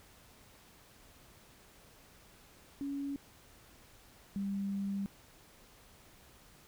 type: tone pair in turn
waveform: sine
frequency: 280 / 197.99 Hz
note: C#4 / G3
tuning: +18 / +18 cents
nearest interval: tritone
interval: 600 cents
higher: first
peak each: -35 / -33 dBFS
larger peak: second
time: 2.81-3.16 / 4.36-5.06 s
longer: second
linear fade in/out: 0 ms
effects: pink hiss -60 dBFS RMS until 6.67 s